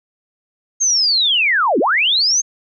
sine linear two-way sweep, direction down then up, 6500 to 223.9 to 6500 Hz, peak -12 dBFS, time 0.8-2.42 s, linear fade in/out 20 ms, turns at 1.79 s, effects none

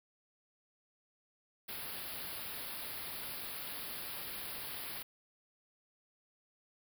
white band-stop noise, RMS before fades -43 dBFS, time 1.68-5.03 s, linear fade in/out 10 ms, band 5000 to 10000 Hz, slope 96 dB/octave, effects none

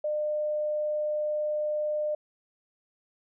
sine tone, 603 Hz, D5, 46 cents sharp, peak -26 dBFS, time 0.04-2.15 s, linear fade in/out 5 ms, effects none

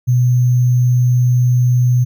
sine tone with sample-and-hold, 123.47 Hz, B2, in tune, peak -9 dBFS, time 0.07-2.05 s, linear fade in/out 20 ms, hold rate 6300 Hz, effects none

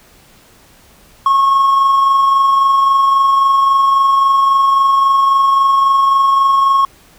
triangle tone with amplitude modulation, 1092 Hz, C#6, 26 cents flat, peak -4 dBFS, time 1.26-6.85 s, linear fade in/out 2 ms, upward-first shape sine, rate 23.7 Hz, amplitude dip 35%, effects tanh soft clip ceiling -2 dBFS + pink hiss -46 dBFS RMS until 7.18 s

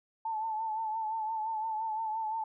sine tone with vibrato, 880 Hz, A5, in tune, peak -31 dBFS, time 0.25-2.44 s, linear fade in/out 5 ms, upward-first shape triangle, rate 5.8 Hz, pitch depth 57 cents each way, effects none

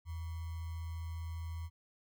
sine tone with sample-and-hold, 82.41 Hz, E2, in tune, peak -38 dBFS, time 0.05-1.7 s, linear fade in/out 50 ms, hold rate 1050 Hz, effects none

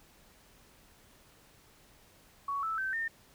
sine tone with pitch steps, 1119 / 1315.4 / 1546.4 / 1817.8 Hz, C#6 / E6 / G6 / A#6, +16 / -4 / -24 / -44 cents, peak -31 dBFS, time 2.48-3.08 s, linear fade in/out 5 ms, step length 150 ms, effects pink hiss -61 dBFS RMS until 3.34 s

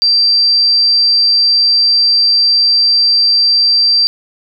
sine tone, 4699 Hz, D8, in tune, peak -7 dBFS, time 0.02-4.07 s, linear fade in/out 0 ms, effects none

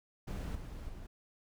brown noise with level steps, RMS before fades -38 / -44 / -47 dBFS, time 0.27-1.07 s, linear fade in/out 10 ms, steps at 0.55 / 0.89 s, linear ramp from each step 5 ms, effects none

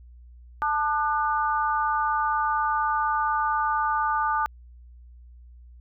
sine chord, D major, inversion second, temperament equal with one note detuned, 880 / 1204.2 / 1480 Hz, A5 / D6 / F#6, 0 / +43 / 0 cents, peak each -25 / -25 / -30 dBFS, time 0.62-4.46 s, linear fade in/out 0 ms, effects added 60 Hz sine -45 dBFS peak until 5.8 s

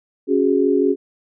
sine chord, C# suspended fourth, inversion none, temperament equal, 277.2 / 370 / 415.3 Hz, C#4 / F#4 / G#4, 0 / 0 / 0 cents, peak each -18 dBFS, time 0.27-0.96 s, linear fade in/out 50 ms, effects none

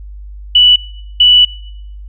sine tone bursts at uneven times, 2960 Hz, F#7, in tune, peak -3 dBFS, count 2, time 0.55-0.76 / 1.2-1.45 s, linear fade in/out 5 ms, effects noise-tail reverb RT60 0.9 s tail -24 dB re dry + added 50 Hz sine -27 dBFS peak until 2.08 s

